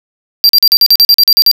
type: tone bursts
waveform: square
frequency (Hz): 4723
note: D8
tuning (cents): +9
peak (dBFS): -3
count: 12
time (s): 0.44-1.514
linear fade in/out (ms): 0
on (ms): 51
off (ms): 42
effects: none